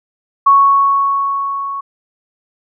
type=tone with level ramp; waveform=sine; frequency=1108.7 Hz; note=C#6; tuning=in tune; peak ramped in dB=-4 to -20 dBFS; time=0.46-1.81 s; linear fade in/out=10 ms; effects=none